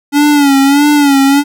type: tone with vibrato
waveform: square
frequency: 283.6 Hz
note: C#4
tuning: 40 cents sharp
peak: -6 dBFS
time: 0.12-1.44 s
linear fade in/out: 50 ms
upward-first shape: sine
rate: 1.6 Hz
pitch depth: 72 cents each way
effects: none